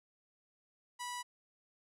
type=tone with low-pass filter; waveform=sawtooth; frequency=980 Hz; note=B5; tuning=14 cents flat; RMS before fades=-42 dBFS; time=0.99-1.23 s; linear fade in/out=20 ms; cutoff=9600 Hz; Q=1.8; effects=none